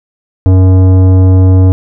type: tone with tanh clipping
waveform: sine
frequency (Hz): 93.3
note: F#2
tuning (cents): +15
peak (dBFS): -4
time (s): 0.46-1.72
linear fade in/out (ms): 0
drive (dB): 14
effects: none